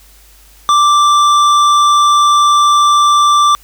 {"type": "tone with hard clipping", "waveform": "sine", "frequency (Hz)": 1174.7, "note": "D6", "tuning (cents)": 0, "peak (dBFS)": -8, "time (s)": [0.69, 3.55], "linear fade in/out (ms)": 0, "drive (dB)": 11, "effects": ["added 50 Hz sine -43 dBFS peak until 3.63 s", "white hiss -45 dBFS RMS until 3.63 s"]}